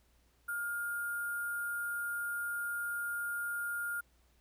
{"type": "tone with sample-and-hold", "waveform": "sine", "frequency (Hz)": 1413, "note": "F6", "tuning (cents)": 20, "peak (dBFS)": -34, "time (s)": [0.48, 4.01], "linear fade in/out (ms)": 10, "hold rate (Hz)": 11025, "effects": ["added 60 Hz sine -68 dBFS peak until 4.4 s", "pink hiss -72 dBFS RMS until 4.4 s"]}